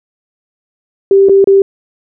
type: tone with dropouts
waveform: sine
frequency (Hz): 392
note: G4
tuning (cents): 0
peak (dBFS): -3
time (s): 1.11-1.62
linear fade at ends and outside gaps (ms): 2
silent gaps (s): 1.287-1.294 / 1.443-1.473
effects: none